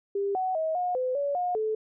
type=tone with pitch steps; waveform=sine; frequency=399 / 747 / 637 / 720 / 509 / 568 / 717 / 434.9 Hz; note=G4 / F#5 / D#5 / F#5 / C5 / C#5 / F5 / A4; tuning=+31 / +16 / +41 / -47 / -48 / +42 / +45 / -20 cents; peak=-25 dBFS; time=0.15-1.75 s; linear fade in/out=5 ms; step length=200 ms; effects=none